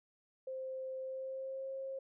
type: tone with pitch glide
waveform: sine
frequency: 523.3 to 535.8 Hz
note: C5 to C5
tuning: 0 to +41 cents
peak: -39 dBFS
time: 0.47-1.99 s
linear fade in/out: 5 ms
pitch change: +41 cents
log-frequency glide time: 1-1.7 s
effects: none